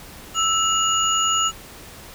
sine tone cluster, 1315 / 2865 / 6850 Hz, E6 / F7 / A8, -5 / +44 / -47 cents, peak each -21 / -22 / -22 dBFS, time 0.34-1.52 s, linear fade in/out 50 ms, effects pink hiss -41 dBFS RMS until 2.14 s

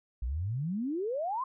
sine exponential sweep, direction up, 55 to 1089 Hz, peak -30 dBFS, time 0.22-1.44 s, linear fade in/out 5 ms, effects none

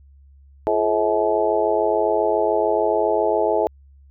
harmonic tone with a mistuned harmonic, 107.1 Hz, A2, 46 cents flat, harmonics 3 / 4 / 5 / 6 / 7 / 8, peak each -26 / -21 / -26 / -21 / -31 / -24 dBFS, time 0.67-3.67 s, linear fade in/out 0 ms, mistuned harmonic 3, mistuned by +110 cents, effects added 69 Hz sine -46 dBFS peak until 4.1 s

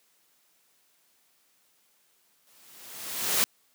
white noise with exponential growth, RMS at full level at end -22 dBFS, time 2.47-3.44 s, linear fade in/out 0 ms, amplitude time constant 210 ms, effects white hiss -67 dBFS RMS until 3.74 s + high-pass 150 Hz 12 dB/octave

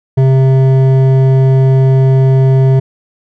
sine tone with hard clipping, 132.7 Hz, C3, 25 cents sharp, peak -7 dBFS, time 0.17-2.8 s, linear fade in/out 10 ms, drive 10 dB, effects none

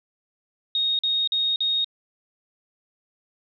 sine tone bursts, 3729 Hz, A#7, in tune, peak -20 dBFS, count 4, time 0.75-1.845 s, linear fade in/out 2 ms, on 240 ms, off 45 ms, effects none

